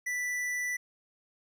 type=tone with tanh clipping; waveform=sine; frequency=1975.5 Hz; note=B6; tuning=in tune; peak=-32 dBFS; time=0.06-0.77 s; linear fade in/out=10 ms; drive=15 dB; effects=none